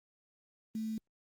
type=tone with quantisation; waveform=sine; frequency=220 Hz; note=A3; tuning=in tune; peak=-34 dBFS; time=0.75-0.98 s; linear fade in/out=2 ms; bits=9; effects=Opus 32 kbps